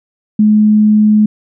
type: tone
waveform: sine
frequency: 212.6 Hz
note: G#3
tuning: 41 cents sharp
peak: -5 dBFS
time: 0.39-1.26 s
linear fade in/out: 5 ms
effects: none